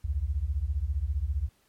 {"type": "beating tone pair", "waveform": "sine", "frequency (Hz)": [63.8, 78.8], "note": ["C2", "D#2"], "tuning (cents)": [-43, 23], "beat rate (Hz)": 15, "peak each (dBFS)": -29, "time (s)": [0.04, 1.49], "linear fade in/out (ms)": 10, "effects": ["pink hiss -67 dBFS RMS until 1.68 s", "MP3 64 kbps"]}